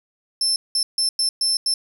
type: tone bursts at uneven times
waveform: 35% pulse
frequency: 5310 Hz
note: E8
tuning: 12 cents sharp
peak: -15 dBFS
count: 6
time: 0.41-0.56 / 0.75-0.83 / 0.98-1.09 / 1.19-1.29 / 1.41-1.57 / 1.66-1.74 s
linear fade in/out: 2 ms
effects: 8-bit